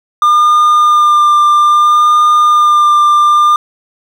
triangle tone with vibrato, 1202 Hz, D6, 40 cents sharp, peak -3 dBFS, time 0.22-3.56 s, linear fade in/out 2 ms, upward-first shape sine, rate 0.61 Hz, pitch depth 15 cents each way, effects none

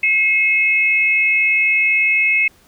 sine tone pair together, 2158 / 2570 Hz, C#7 / E7, -47 / -45 cents, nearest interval minor third, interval 302 cents, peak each -15 dBFS, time 0.03-2.48 s, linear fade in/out 5 ms, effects pink hiss -52 dBFS RMS until 2.67 s

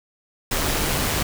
pink noise with amplitude modulation, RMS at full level -21 dBFS, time 0.51-1.23 s, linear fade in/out 5 ms, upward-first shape sine, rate 152 Hz, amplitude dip 35%, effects none

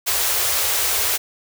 white band-stop noise, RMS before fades -20 dBFS, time 0.06-1.18 s, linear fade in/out 20 ms, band 110 to 360 Hz, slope 48 dB/octave, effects none

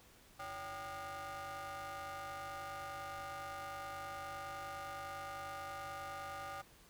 30% pulse ring-modulated tone, 216.7 Hz, A3, 26 cents flat, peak -38 dBFS, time 0.39-6.62 s, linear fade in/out 10 ms, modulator 1000 Hz, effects pink hiss -63 dBFS RMS until 6.89 s

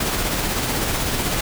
pink noise with tremolo, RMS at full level -21 dBFS, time 0-1.41 s, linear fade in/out 5 ms, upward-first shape sine, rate 16 Hz, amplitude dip 30%, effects none

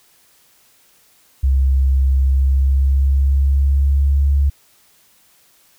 sine tone with pitch glide, 66.8 to 70.16 Hz, C2 to C#2, +36 to +21 cents, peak -11 dBFS, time 1.43-4.5 s, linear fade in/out 10 ms, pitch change +85 cents, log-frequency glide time 2.22-4.32 s, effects white hiss -54 dBFS RMS until 5.78 s

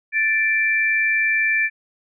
sine tone pair together, 1760 / 2349 Hz, A6 / D7, 0 / 0 cents, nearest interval perfect fourth, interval 500 cents, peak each -19 dBFS, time 0.12-1.7 s, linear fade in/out 50 ms, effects none

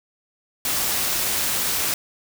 white noise, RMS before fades -23 dBFS, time 0.65-1.94 s, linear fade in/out 2 ms, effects none

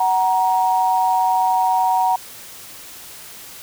sine tone pair together, 746.9 / 941 Hz, F#5 / A#5, +16 / +16 cents, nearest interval major third, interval 400 cents, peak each -17 dBFS, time 0-2.16 s, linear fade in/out 5 ms, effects white hiss -38 dBFS RMS until 3.62 s

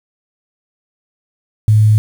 sine tone with quantisation, 107.4 Hz, A2, 41 cents flat, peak -6 dBFS, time 1.68-1.98 s, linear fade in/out 0 ms, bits 6, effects none

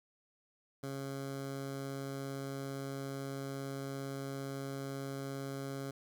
15% pulse tone with notch filter, 137.1 Hz, C#3, 19 cents flat, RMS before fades -41 dBFS, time 0.83-5.91 s, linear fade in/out 5 ms, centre 2600 Hz, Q 1.8, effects none

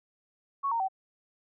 sine tone with pitch steps, 1109 / 923 / 765 Hz, C#6 / A#5 / G5, 0 / -17 / -42 cents, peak -26 dBFS, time 0.63-0.885 s, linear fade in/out 20 ms, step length 85 ms, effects none

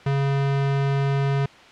square tone, 138.59 Hz, C#3, in tune, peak -20 dBFS, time 0.06-1.46 s, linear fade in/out 5 ms, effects white hiss -46 dBFS RMS until 1.71 s + low-pass 3000 Hz 12 dB/octave

